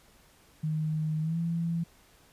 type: tone with pitch glide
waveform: sine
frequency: 155.56 to 167.69 Hz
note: D#3 to E3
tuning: 0 to +30 cents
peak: -27 dBFS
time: 0.63-1.84 s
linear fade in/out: 10 ms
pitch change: +130 cents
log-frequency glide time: 1.21-1.38 s
effects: pink hiss -60 dBFS RMS until 2.32 s + resampled to 32000 Hz